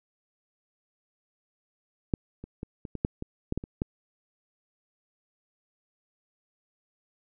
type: clicks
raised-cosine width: 3 ms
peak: -11 / -27 / -22 / -25 / -21 / -11 / -21 / -15 / -16 / -25 / -14 dBFS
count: 11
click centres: 2.138 / 2.44 / 2.631 / 2.852 / 2.953 / 3.049 / 3.224 / 3.524 / 3.576 / 3.639 / 3.819 s
effects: none